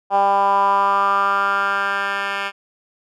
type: tone with band-pass filter sweep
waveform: 10% pulse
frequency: 198.5 Hz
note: G3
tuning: 22 cents sharp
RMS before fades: -18 dBFS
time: 0.1-2.52 s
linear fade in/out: 50 ms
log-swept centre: 810 to 2000 Hz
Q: 4.5
effects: none